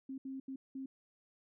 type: tone bursts at uneven times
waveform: sine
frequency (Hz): 266.9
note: C4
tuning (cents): +35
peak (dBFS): -40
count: 4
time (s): 0.09-0.18 / 0.25-0.4 / 0.48-0.56 / 0.75-0.86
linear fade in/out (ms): 5
effects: none